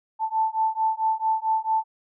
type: beating tone pair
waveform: sine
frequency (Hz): 880 / 884.5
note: A5 / A5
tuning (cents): 0 / +9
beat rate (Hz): 4.5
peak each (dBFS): -24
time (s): 0.19-1.84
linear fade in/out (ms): 50
effects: none